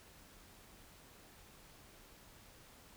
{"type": "silence", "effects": ["pink hiss -60 dBFS RMS until 2.96 s"]}